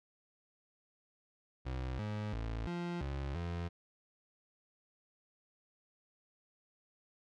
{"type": "tone with pitch steps", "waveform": "30% pulse", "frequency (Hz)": [64.3, 105.6, 55.8, 173.7, 68.9, 85.8], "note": ["C2", "G#2", "A1", "F3", "C#2", "F2"], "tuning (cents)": [-30, 29, 25, -9, -10, -30], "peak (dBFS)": -34, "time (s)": [1.65, 3.69], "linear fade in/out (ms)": 20, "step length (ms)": 340, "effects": ["low-pass 4000 Hz 12 dB/octave"]}